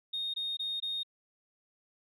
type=tone bursts; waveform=sine; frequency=3701 Hz; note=A#7; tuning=13 cents flat; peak=-31 dBFS; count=4; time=0.13-1.033 s; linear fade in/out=10 ms; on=210 ms; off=21 ms; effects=tanh soft clip ceiling -28 dBFS